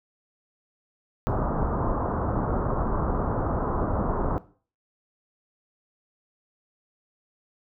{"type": "low-pass noise", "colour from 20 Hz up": "pink", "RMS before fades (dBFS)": -26, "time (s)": [1.27, 4.38], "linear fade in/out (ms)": 0, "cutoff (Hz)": 1300, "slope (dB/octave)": 48, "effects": ["noise-tail reverb RT60 0.4 s tail -17 dB re dry"]}